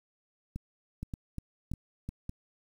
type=two click trains; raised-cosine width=5 ms; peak=-24 / -24 dBFS; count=4 / 4; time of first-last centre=1.03-2.09 / 0.56-2.294 s; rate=2.83 / 1.73 Hz; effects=9-bit